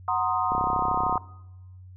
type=chord; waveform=sine; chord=C half-diminished seventh; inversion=second; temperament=equal; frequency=740 / 932.3 / 1046.5 / 1244.5 Hz; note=Gb5 / Bb5 / C6 / Eb6; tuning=0 / 0 / 0 / 0 cents; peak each=-28 dBFS; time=0.08-1.18 s; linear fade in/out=2 ms
type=click train; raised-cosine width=2 ms; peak=-19 dBFS; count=22; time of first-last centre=0.52-1.156 s; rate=33 Hz
effects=noise-tail reverb RT60 1.0 s tail -20 dB re dry + added 92 Hz sine -43 dBFS peak until 1.96 s